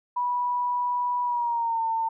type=tone with pitch glide; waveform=sine; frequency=979 to 902.9 Hz; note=B5 to A5; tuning=-15 to +44 cents; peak=-23 dBFS; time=0.16-2.09 s; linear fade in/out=10 ms; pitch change=-141 cents; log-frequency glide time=1.23-1.83 s; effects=none